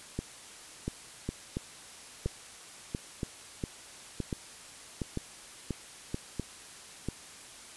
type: two click trains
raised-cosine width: 3 ms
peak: -19 / -19 dBFS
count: 11 / 6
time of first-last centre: 0.19-7.087 / 1.29-6.144 s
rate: 1.45 / 1.03 Hz
effects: white hiss -49 dBFS RMS until 7.76 s + resampled to 24000 Hz